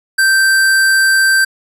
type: tone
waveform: square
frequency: 1563 Hz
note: G6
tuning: 6 cents flat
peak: -9 dBFS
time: 0.18-1.45 s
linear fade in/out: 10 ms
effects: resampled to 32000 Hz